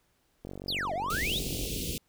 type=click train; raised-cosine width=2 ms; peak=-27 dBFS; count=58; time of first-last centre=0.45-1.655 s; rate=47.3 Hz
type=exponential two-way sweep; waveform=triangle; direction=down then up; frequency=5160 to 601 to 3974 Hz; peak=-28 dBFS; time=0.68-1.39 s; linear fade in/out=5 ms; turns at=0.93 s
type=band-stop noise; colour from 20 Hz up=pink; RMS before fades=-34 dBFS; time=1.1-1.98 s; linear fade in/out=2 ms; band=500 to 2600 Hz; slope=48 dB/octave
effects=pink hiss -71 dBFS RMS until 2.08 s